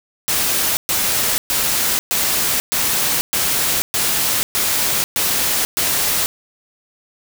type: noise bursts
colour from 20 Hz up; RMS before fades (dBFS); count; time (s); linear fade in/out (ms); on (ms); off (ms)
white; -18; 10; 0.28-6.26; 0; 490; 120
effects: none